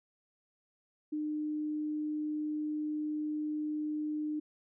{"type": "tone", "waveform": "sine", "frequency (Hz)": 303.1, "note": "D#4", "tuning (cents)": -45, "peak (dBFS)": -32, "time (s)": [1.12, 4.4], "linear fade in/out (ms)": 10, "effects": []}